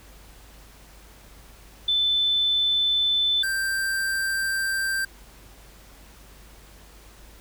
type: tone pair in turn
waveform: sine / square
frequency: 3520 / 1571.6 Hz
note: A7 / G6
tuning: 0 / +4 cents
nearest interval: octave + major second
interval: 1396 cents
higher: first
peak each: -19 / -24 dBFS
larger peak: first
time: 1.88-3.43 / 3.43-5.05 s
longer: second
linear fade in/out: 5 ms
effects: added 50 Hz sine -49 dBFS peak until 7.4 s + pink hiss -51 dBFS RMS until 7.4 s